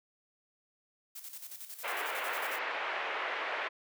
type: noise with tremolo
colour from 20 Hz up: blue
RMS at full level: -44 dBFS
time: 1.15-2.59 s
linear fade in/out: 10 ms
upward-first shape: square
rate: 11 Hz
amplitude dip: 60%
type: band-pass noise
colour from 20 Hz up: white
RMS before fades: -36 dBFS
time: 1.83-3.69 s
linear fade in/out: 20 ms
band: 450 to 2400 Hz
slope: 24 dB/octave
effects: none